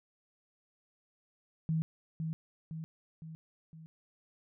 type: tone with echo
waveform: sine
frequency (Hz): 160.3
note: E3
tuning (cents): -48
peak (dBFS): -28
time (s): 1.69-1.82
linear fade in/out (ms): 0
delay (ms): 510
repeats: 4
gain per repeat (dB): -5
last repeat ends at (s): 3.86
effects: none